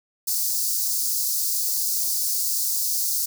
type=high-pass noise; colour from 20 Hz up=white; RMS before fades=-24 dBFS; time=0.27-3.26 s; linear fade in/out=10 ms; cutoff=4500 Hz; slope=48 dB/octave; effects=none